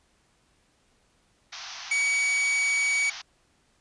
white band-pass noise, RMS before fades -40 dBFS, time 1.52-3.22 s, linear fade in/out 10 ms, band 680 to 6200 Hz, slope 96 dB/octave
45% pulse tone, 2264 Hz, C#7, 36 cents sharp, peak -22 dBFS, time 1.91-3.1 s, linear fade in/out 5 ms
effects pink hiss -66 dBFS RMS until 3.8 s + resampled to 22050 Hz

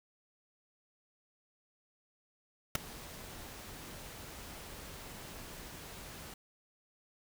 pink noise with ADSR envelope, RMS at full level -25 dBFS, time 2.75-6.34 s, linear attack 4 ms, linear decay 7 ms, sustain -23 dB, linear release 4 ms, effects none

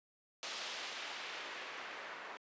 white noise with low-pass filter sweep, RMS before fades -45 dBFS, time 0.43-2.37 s, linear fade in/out 0 ms, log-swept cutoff 4700 to 1600 Hz, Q 1, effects high-pass 400 Hz 12 dB/octave + resampled to 16000 Hz

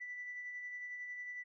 sine tone with tremolo, 1975.5 Hz, B6, in tune, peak -40 dBFS, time 0-1.44 s, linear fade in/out 20 ms, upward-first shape sine, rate 11 Hz, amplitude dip 35%, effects tanh soft clip ceiling -36 dBFS

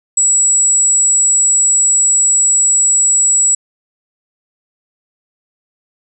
sine tone, 7820 Hz, B8, 18 cents flat, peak -8 dBFS, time 0.17-3.55 s, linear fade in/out 5 ms, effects none

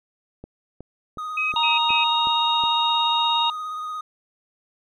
click train, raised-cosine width 2 ms, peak -24 dBFS, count 7, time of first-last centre 0.44-2.638 s, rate 2.73 Hz
triangle tone with vibrato, 1244.5 Hz, D#6, in tune, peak -26 dBFS, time 1.18-4.01 s, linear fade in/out 5 ms, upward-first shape sine, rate 17 Hz, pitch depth 23 cents each way
sine tone bursts, 2540 Hz, D#7, 35 cents sharp, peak -21 dBFS, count 3, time 1.37-2.04 s, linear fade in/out 5 ms, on 150 ms, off 110 ms
harmonic tone, 934 Hz, A#5, 3 cents sharp, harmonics 1 / 3 / 4, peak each -21 / -29 / -22 dBFS, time 1.56-3.5 s, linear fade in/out 2 ms
effects none

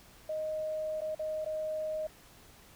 sine tone with dropouts, 622.3 Hz, D#5, in tune, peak -32 dBFS, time 0.29-2.07 s, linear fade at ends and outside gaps 5 ms, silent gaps 1.007-1.016 / 1.149-1.193 / 1.447-1.46 s, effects pink hiss -57 dBFS RMS until 2.75 s

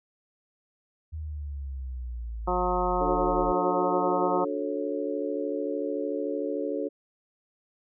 sine exponential sweep, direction down, 79.7 to 40.29 Hz, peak -32 dBFS, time 1.12-3.53 s, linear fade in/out 20 ms
harmonic tone, 180 Hz, F#3, 47 cents flat, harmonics 1 / 2 / 3 / 4 / 5 / 6 / 7, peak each -36 / -30 / -32 / -30 / -30 / -33 / -33 dBFS, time 2.47-4.45 s, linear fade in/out 10 ms
sine chord, D major seventh, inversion none, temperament just, 293.7 / 367.1 / 440.5 / 550.6 Hz, D4 / F#4 / A4 / C#5, 0 / -14 / +2 / -12 cents, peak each -32 / -35 / -32 / -33 dBFS, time 3-6.89 s, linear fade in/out 20 ms
effects none

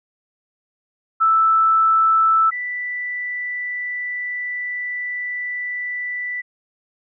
sine tone pair in turn, 1318.5 / 1975.5 Hz, E6 / B6, 0 / 0 cents, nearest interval perfect fifth, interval 700 cents, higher second, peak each -12 / -23 dBFS, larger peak first, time 1.2-2.51 / 2.51-6.42 s, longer second, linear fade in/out 20 ms, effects none

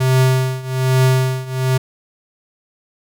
square tone with tremolo, 130 Hz, C3, 11 cents flat, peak -10 dBFS, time 0-1.78 s, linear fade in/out 10 ms, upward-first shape triangle, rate 1.2 Hz, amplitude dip 90%, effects none

